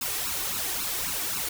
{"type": "noise with flanger", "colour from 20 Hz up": "white", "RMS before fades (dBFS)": -30, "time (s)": [0.01, 1.49], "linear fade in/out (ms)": 5, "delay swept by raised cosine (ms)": [0.73, 2.73], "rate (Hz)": 3.7, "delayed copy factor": 0.9, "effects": []}